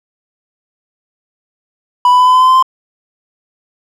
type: tone with pitch steps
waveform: triangle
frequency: 987.8 / 995.2 / 1002.7 / 1010.3 / 1017.9 / 1025.6 / 1033.3 / 1041.1 Hz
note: B5 / B5 / B5 / B5 / C6 / C6 / C6 / C6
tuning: 0 / +13 / +26 / +39 / -48 / -35 / -22 / -9 cents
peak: -3 dBFS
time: 2.05-2.626 s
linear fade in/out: 2 ms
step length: 72 ms
effects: none